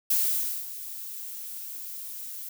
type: noise with ADSR envelope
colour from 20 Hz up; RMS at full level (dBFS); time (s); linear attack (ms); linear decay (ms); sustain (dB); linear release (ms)
violet; -23; 0.1-2.49; 6; 550; -15; 4
effects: none